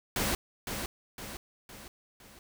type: noise with echo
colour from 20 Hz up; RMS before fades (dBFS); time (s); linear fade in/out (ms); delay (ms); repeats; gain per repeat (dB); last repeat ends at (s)
pink; -30; 0.16-0.35; 2; 510; 4; -6; 2.39
effects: none